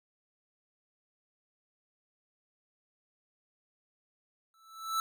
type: tone with exponential growth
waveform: square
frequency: 1318.5 Hz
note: E6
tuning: in tune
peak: -27 dBFS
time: 4.54-5 s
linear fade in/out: 1 ms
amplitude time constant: 100 ms
effects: none